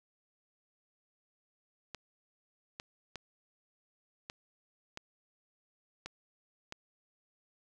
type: clicks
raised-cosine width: 0.2 ms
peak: -24 dBFS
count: 7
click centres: 1.947 / 2.799 / 3.157 / 4.299 / 4.974 / 6.06 / 6.724 s
effects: none